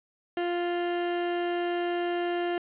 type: tone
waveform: 30% pulse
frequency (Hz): 349.2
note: F4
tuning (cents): 0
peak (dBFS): -24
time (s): 0.37-2.58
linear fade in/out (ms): 2
effects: resampled to 8000 Hz + 9-bit